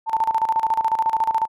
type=tone with tremolo; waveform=sine; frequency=892 Hz; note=A5; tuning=23 cents sharp; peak=-15 dBFS; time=0.06-1.48 s; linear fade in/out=50 ms; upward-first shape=square; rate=14 Hz; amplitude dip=75%; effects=none